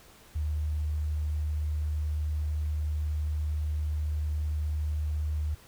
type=tone; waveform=sine; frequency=75.9 Hz; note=D#2; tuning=42 cents flat; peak=-27 dBFS; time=0.35-5.55 s; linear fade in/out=10 ms; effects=pink hiss -55 dBFS RMS until 5.67 s